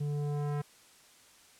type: tone with low-pass filter sweep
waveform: square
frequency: 146 Hz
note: D3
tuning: 10 cents flat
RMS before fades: -33 dBFS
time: 0-0.62 s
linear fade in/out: 10 ms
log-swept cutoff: 300 to 1600 Hz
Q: 0.87
effects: white hiss -59 dBFS RMS until 1.59 s + low-pass 10000 Hz 12 dB/octave